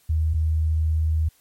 sine tone pair in turn, 79 / 79 Hz, D#2 / D#2, +27 / +27 cents, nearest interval unison, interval 0 cents, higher neither, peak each -18 dBFS, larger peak neither, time 0.09-0.34 / 0.34-1.29 s, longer second, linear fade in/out 10 ms, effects white hiss -60 dBFS RMS until 1.4 s + MP3 64 kbps

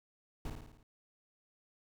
brown noise with echo, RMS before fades -39 dBFS, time 0.45-0.5 s, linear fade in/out 2 ms, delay 55 ms, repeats 6, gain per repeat -4 dB, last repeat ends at 0.83 s, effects none

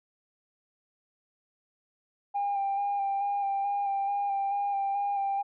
sine tone with vibrato, 799 Hz, G5, 33 cents sharp, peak -25 dBFS, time 2.34-5.43 s, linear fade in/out 20 ms, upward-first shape square, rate 2.3 Hz, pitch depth 18 cents each way, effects tanh soft clip ceiling -23 dBFS

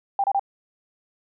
sine tone bursts, 793 Hz, G5, 20 cents sharp, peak -18 dBFS, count 3, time 0.19-0.395 s, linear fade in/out 2 ms, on 49 ms, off 29 ms, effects none

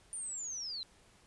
sine linear sweep, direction down, 9260 to 3951 Hz, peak -38 dBFS, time 0.13-0.83 s, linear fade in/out 0 ms, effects pink hiss -64 dBFS RMS until 1.26 s + resampled to 24000 Hz

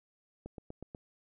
click train, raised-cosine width 2 ms, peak -30 dBFS, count 5, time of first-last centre 0.46-0.948 s, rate 8.19 Hz, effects none

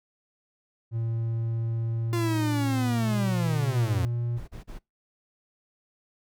triangle tone with pitch glide, 114.5 to 118.88 Hz, A#2 to A#2, -31 to +34 cents, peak -24 dBFS, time 0.91-4.41 s, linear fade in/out 50 ms, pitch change +65 cents, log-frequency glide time 2.89-3.2 s
45% pulse linear sweep, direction down, 349 to 85 Hz, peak -26 dBFS, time 2.13-4.05 s, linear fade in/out 0 ms
brown noise bursts, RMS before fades -39 dBFS, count 3, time 4.36-4.792 s, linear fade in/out 20 ms, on 120 ms, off 36 ms
effects noise-tail reverb RT60 0.2 s tail -24 dB re dry

